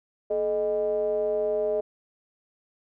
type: ring-modulated tone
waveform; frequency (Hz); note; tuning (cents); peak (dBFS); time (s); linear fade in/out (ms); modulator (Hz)
triangle; 95.2; F#2; +50; -18; 0.3-1.81; 10; 523
effects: none

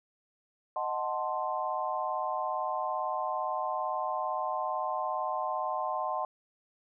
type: chord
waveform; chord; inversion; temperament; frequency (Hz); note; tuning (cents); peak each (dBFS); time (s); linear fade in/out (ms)
sine; D# diminished seventh; none; equal; 622.3 / 740 / 880 / 1046.5; D#5 / F#5 / A5 / C6; 0 / 0 / 0 / 0; -36 / -35 / -36 / -34; 0.76-6.25; 2
effects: none

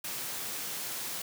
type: high-pass noise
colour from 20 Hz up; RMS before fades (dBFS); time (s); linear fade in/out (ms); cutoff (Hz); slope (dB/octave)
white; -37; 0.04-1.22; 5; 100; 48
effects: none

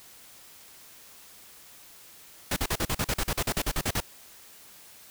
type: noise bursts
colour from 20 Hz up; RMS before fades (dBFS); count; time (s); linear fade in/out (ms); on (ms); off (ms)
pink; -27; 16; 2.51-4.004; 5; 54; 42
effects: white hiss -51 dBFS RMS until 5.1 s

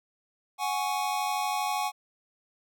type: chord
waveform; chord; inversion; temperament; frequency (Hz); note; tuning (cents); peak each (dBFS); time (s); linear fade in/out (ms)
square; F# suspended second; none; just; 740 / 832.5 / 1110; F#5 / G#5 / C#6; 0 / +4 / +2; -33 / -31 / -34; 0.58-1.92; 50
effects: none

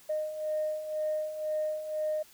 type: beating tone pair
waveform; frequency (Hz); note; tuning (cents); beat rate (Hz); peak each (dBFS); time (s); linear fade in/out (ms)
sine; 614 / 616; D#5 / D#5; -23 / -17; 2; -36 / -30; 0.09-2.23; 10
effects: tanh soft clip ceiling -23 dBFS + white hiss -57 dBFS RMS until 2.33 s

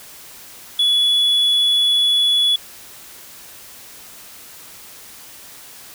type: tone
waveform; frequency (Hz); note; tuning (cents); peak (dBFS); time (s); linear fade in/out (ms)
sine; 3407; G#7; +44; -10; 0.79-2.56; 5
effects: tanh soft clip ceiling -12 dBFS + white hiss -40 dBFS RMS until 5.94 s

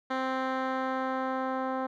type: tone with low-pass filter sweep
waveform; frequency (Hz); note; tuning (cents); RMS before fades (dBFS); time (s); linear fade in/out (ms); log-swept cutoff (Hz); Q
10% pulse; 261.6; C4; 0; -31; 0.1-1.87; 10; 2600 to 1100; 0.83
effects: none

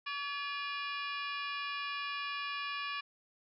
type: harmonic tone with a mistuned harmonic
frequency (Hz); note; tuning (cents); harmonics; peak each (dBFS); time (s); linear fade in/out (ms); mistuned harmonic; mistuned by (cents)
570; C#5; +48; 2 / 3 / 4 / 5 / 6 / 7 / 8 / 9; -40 / -43 / -42 / -44 / -51 / -51 / -53 / -52; 0.06-3.01; 10; 4; +98
effects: none

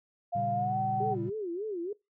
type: tone with pitch glide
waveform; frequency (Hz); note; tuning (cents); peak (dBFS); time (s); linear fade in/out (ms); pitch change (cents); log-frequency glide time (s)
sine; 698 to 761.2; F5 to F#5; -1 to +49; -28; 0.32-1.15; 20; +150; 0.52-0.79
type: chord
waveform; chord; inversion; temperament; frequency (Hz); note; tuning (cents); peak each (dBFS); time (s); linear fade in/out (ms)
triangle; G diminished; first; equal; 116.54 / 138.59 / 196; Bb2 / Db3 / G3; 0 / 0 / 0; -35 / -37 / -37; 0.35-1.3; 10
type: tone with vibrato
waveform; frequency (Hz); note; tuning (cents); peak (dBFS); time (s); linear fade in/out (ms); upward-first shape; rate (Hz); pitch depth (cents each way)
sine; 384.4; G4; -34; -32; 1-1.93; 5; sine; 3.4; 230
effects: noise-tail reverb RT60 0.2 s tail -22 dB re dry

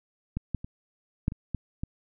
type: clicks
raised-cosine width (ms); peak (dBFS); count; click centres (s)
5; -17 / -16 / -25 / -12 / -24 / -17 / -19; 7; 0.37 / 0.547 / 0.645 / 1.281 / 1.321 / 1.547 / 1.835
effects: none

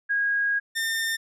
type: tone pair in turn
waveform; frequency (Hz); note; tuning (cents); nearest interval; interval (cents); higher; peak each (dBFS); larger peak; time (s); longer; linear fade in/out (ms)
sine / sawtooth; 1640 / 1808.2; G#6 / A6; -22 / +47; major second; 169; second; -21; neither; 0.09-0.6 / 0.75-1.17; first; 20
effects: resampled to 32000 Hz

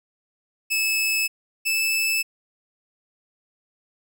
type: tone pair in turn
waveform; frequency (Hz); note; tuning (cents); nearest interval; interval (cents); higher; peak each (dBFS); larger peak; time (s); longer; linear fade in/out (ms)
sawtooth; 2605 / 2626; E7 / E7; -21 / -7; unison; 14; second; -17; neither; 0.7-1.28 / 1.65-2.23; neither; 20
effects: none

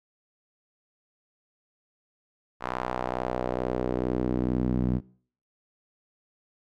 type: tone with band-pass filter sweep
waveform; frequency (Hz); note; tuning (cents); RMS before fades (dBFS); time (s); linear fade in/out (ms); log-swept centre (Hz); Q
sawtooth; 62.3; B1; +16; -28; 2.6-5.01; 50; 1100 to 190; 1.6
effects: noise-tail reverb RT60 0.5 s tail -23 dB re dry

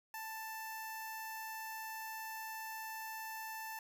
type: tone with notch filter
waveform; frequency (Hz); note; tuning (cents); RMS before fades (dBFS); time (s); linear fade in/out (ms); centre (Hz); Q
10% pulse; 883; A5; +6; -45; 0.14-3.79; 2; 3800; 0.59
effects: 12-bit

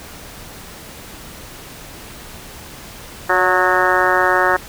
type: harmonic tone with a mistuned harmonic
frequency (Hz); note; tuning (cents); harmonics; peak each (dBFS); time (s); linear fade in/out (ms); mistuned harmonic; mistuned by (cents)
182.9; F#3; -20; 2 / 3 / 4 / 5 / 6 / 7 / 8 / 9 / 10; -21 / -21 / -21 / -21 / -21 / -21 / -21 / -21 / -21; 3.29-4.57; 10; 3; +35
effects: pink hiss -36 dBFS RMS until 4.68 s

